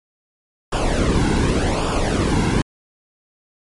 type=noise with flanger; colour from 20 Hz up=brown; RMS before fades=-18 dBFS; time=0.72-2.62 s; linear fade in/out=5 ms; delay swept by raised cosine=0.48 to 1.68 ms; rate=0.87 Hz; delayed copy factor=-0.7; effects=MP3 48 kbps